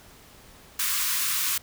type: high-pass noise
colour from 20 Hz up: white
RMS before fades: -26 dBFS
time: 0.79-1.58 s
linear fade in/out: 5 ms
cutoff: 1000 Hz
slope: 96 dB/octave
effects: pink hiss -51 dBFS RMS until 1.62 s